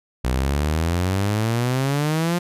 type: exponential sweep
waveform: sawtooth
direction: up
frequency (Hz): 61.1 to 177.5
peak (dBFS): -15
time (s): 0.24-2.39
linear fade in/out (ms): 10
effects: resampled to 32000 Hz